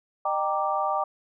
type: chord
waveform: sine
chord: Eb major seventh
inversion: none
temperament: equal with one note detuned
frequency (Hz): 609.8 / 784 / 932.3 / 1174.7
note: Eb5 / G5 / Bb5 / D6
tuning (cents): -35 / 0 / 0 / 0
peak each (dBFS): -30 / -27 / -31 / -28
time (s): 0.25-1.04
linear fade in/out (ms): 5
effects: none